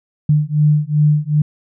sine beating tone pair, 148.8 / 151.4 Hz, D3 / D#3, +23 / -47 cents, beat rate 2.6 Hz, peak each -14 dBFS, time 0.29-1.42 s, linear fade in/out 5 ms, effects none

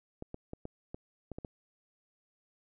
clicks, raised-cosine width 2 ms, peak -27 dBFS, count 8, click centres 0.224 / 0.344 / 0.534 / 0.654 / 0.945 / 1.317 / 1.385 / 1.448 s, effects none

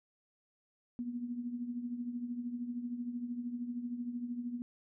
sine tone with tremolo, 241.6 Hz, B3, 38 cents flat, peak -33 dBFS, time 0.99-4.62 s, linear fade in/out 0 ms, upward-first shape triangle, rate 13 Hz, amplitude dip 70%, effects none

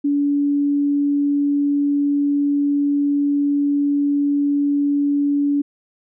sine tone, 286.2 Hz, D4, 45 cents flat, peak -15 dBFS, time 0.04-5.62 s, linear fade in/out 10 ms, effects none

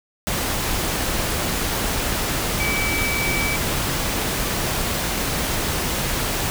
sine tone in noise, 2300 Hz, D7, 37 cents flat, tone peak -23 dBFS, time 2.6-3.56 s, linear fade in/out 0 ms, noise pink, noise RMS -23 dBFS, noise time 0.27-6.5 s, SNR -3 dB, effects none

